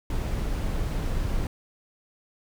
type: noise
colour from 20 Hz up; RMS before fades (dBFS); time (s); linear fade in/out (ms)
brown; -27; 0.1-1.47; 2
effects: none